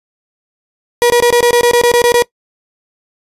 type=tone bursts; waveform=35% pulse; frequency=480 Hz; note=B4; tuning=49 cents flat; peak=-5 dBFS; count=12; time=1.02-2.222 s; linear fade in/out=0 ms; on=80 ms; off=22 ms; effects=noise-tail reverb RT60 0.1 s tail -21 dB re dry + resampled to 32000 Hz